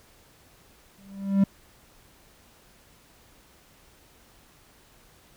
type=tone with exponential growth; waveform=triangle; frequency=196.5 Hz; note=G3; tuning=4 cents sharp; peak=-12 dBFS; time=0.98-1.44 s; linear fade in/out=5 ms; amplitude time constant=100 ms; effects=pink hiss -57 dBFS RMS until 5.36 s